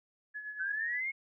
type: tone with tremolo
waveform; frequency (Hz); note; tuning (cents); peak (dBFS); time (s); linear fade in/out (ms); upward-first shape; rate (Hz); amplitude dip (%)
sine; 1700; G#6; +40; -37; 0.34-1.01; 20; sine; 8.6; 55
type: linear sweep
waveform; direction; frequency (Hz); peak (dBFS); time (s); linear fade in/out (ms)
sine; up; 1497 to 2189; -32; 0.59-1.12; 20
effects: none